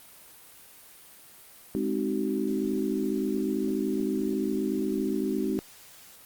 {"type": "chord", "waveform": "sine", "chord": "Ab dominant seventh", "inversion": "none", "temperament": "equal with one note detuned", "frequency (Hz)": [207.7, 261.6, 311.1, 379.1], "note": ["Ab3", "C4", "Eb4", "Gb4"], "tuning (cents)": [0, 0, 0, 42], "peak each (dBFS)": -31, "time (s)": [1.75, 5.59], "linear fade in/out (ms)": 0, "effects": ["white hiss -51 dBFS RMS until 6.25 s", "Opus 32 kbps"]}